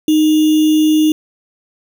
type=tone with sample-and-hold; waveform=sine; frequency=309.3 Hz; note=D#4; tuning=10 cents flat; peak=-8 dBFS; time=0.08-1.12 s; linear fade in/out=2 ms; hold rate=3150 Hz; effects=none